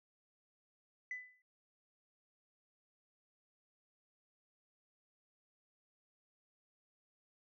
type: tone with exponential decay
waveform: sine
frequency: 2000 Hz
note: B6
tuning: 21 cents sharp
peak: -36 dBFS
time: 1.11-1.42 s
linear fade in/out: 2 ms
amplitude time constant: 66 ms
effects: tanh soft clip ceiling -35 dBFS